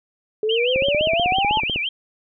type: exponential sweep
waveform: sine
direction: up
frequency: 423.8 to 887 Hz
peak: -18 dBFS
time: 0.43-1.6 s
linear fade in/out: 2 ms
type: tone with vibrato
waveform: sine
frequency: 2724 Hz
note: F7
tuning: 44 cents flat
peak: -21 dBFS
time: 0.49-1.89 s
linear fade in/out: 5 ms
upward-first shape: sine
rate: 5.9 Hz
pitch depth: 280 cents each way
type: click train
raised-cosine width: 2 ms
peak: -15 dBFS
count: 17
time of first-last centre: 0.76-1.76 s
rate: 16 Hz
effects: none